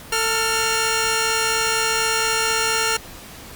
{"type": "tone pair together", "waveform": "10% pulse", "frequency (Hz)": [446.2, 1402.8], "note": ["A4", "F6"], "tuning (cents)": [24, 7], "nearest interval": "octave + minor sixth", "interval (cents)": 1983, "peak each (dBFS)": -13, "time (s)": [0.12, 2.97], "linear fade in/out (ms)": 5, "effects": ["pink hiss -39 dBFS RMS until 3.55 s", "Opus 48 kbps"]}